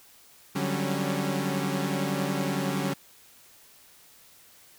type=tone cluster; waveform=sawtooth; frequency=146.4 / 184.7 / 195.5 / 274.8 Hz; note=D3 / F#3 / G3 / C#4; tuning=-5 / -3 / -4 / -15 cents; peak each=-28 dBFS; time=0.55-2.94 s; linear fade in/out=10 ms; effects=white hiss -55 dBFS RMS until 4.78 s